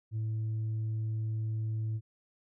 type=tone with tanh clipping; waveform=sine; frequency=110 Hz; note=A2; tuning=in tune; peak=-31 dBFS; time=0.11-2.01 s; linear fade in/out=50 ms; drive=1 dB; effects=none